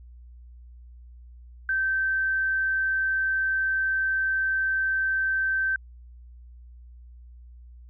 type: tone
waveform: sine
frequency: 1552 Hz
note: G6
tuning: 18 cents flat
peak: -22 dBFS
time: 1.69-5.76 s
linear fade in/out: 2 ms
effects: added 60 Hz sine -44 dBFS peak until 7.89 s